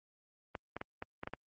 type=clicks; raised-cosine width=0.5 ms; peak=-24 dBFS; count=7; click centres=0.552 / 0.766 / 0.814 / 1.024 / 1.234 / 1.274 / 1.336 s; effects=high-pass 60 Hz 12 dB/octave + Opus 32 kbps